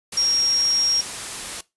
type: tone in noise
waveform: sine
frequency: 5588 Hz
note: F8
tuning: in tune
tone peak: -17 dBFS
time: 0.17-1.01 s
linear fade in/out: 5 ms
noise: white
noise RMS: -31 dBFS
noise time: 0.12-1.61 s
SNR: +11 dB
effects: noise-tail reverb RT60 0.2 s tail -19 dB re dry + resampled to 24000 Hz